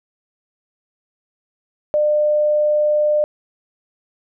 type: tone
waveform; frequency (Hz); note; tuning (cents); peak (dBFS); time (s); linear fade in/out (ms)
sine; 600; D5; +37; -13; 1.94-3.24; 0
effects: none